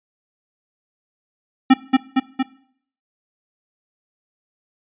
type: tone with echo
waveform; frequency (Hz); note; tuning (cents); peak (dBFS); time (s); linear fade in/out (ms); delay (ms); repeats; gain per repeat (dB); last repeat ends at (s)
square; 262.8; C4; +8; -7; 1.7-1.74; 10; 230; 3; -3; 2.43
effects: noise-tail reverb RT60 0.6 s tail -19 dB re dry + resampled to 8000 Hz